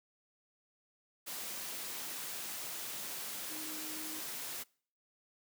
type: tone in noise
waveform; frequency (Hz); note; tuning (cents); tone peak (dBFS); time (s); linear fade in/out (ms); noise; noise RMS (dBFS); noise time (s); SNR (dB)
sine; 311.4; D#4; +2; -48; 3.5-4.21; 20; white; -42; 1.26-4.64; -9
effects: noise-tail reverb RT60 0.5 s tail -25 dB re dry + high-pass 150 Hz 12 dB/octave